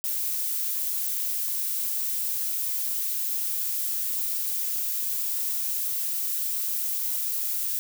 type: noise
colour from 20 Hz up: violet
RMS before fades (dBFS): -28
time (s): 0.04-7.79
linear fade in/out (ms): 0
effects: none